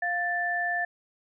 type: tone pair together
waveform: sine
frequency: 700 / 1763.9 Hz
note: F5 / A6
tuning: +4 / +4 cents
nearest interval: octave + major third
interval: 1600 cents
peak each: -30 / -27 dBFS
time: 0.02-0.85 s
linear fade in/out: 5 ms
effects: none